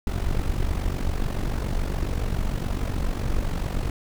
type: noise with amplitude modulation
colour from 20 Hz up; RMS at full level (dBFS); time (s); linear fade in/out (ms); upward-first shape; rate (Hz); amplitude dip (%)
brown; -22; 0.07-3.9; 2; sine; 47.1; 70
effects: none